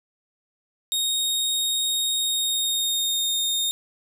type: tone with pitch glide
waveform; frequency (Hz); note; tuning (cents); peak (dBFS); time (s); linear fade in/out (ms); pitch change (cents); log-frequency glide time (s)
sawtooth; 3729 to 3684; A#7 to A#7; 0 to -21; -19; 0.92-3.71; 0; -21; 2.15-3.35
effects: none